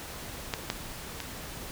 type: clicks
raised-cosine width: 0.2 ms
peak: -11 / -11 / -17 dBFS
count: 3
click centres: 0.538 / 0.701 / 1.203 s
effects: pink hiss -41 dBFS RMS until 1.71 s